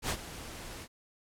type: noise with ADSR envelope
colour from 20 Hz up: pink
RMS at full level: -30 dBFS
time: 0.02-0.88 s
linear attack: 77 ms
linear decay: 65 ms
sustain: -14 dB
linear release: 57 ms
effects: low-pass 12000 Hz 12 dB/octave